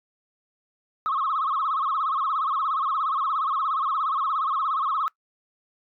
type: tone with vibrato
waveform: sine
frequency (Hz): 1181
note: D6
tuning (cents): +9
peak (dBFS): -21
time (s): 1.06-5.08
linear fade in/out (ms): 0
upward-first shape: sine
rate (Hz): 17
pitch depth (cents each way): 180
effects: noise-tail reverb RT60 0.1 s tail -23 dB re dry + tanh soft clip ceiling -18 dBFS